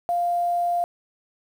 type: tone with quantisation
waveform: sine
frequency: 698 Hz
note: F5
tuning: 1 cent flat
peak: -20 dBFS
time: 0.09-0.84 s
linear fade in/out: 0 ms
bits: 8
effects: none